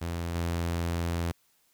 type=tone with level steps; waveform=sawtooth; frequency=85 Hz; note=F2; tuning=46 cents flat; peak=-27 / -24 dBFS; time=0.01-1.32 s; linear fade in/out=10 ms; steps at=0.35 s; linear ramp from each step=2 ms; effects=white hiss -68 dBFS RMS until 1.73 s